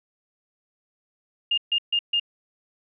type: tone bursts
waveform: sine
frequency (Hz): 2825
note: F7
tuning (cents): +19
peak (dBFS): -19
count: 4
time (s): 1.51-2.198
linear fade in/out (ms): 5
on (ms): 67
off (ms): 140
effects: none